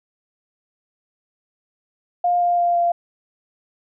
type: tone with pitch steps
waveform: sine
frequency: 706 / 701.1 / 696.3 / 691.5 Hz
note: F5 / F5 / F5 / F5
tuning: +19 / +7 / -5 / -17 cents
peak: -15 dBFS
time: 2.24-2.92 s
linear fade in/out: 5 ms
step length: 170 ms
effects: none